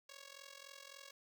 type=tone with amplitude modulation; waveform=5% pulse; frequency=554.4 Hz; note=C#5; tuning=in tune; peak=-38 dBFS; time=0.09-1.11 s; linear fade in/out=5 ms; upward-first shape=sine; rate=43.6 Hz; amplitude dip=85%; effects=none